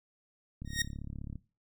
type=click train; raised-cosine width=5 ms; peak=-29 dBFS; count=27; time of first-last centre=0.62-1.357 s; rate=35.3 Hz
type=tone with exponential growth; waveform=15% pulse; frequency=1864.7 Hz; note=A#6; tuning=in tune; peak=-19 dBFS; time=0.65-0.82 s; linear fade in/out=5 ms; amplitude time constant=36 ms
effects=noise-tail reverb RT60 0.3 s tail -18 dB re dry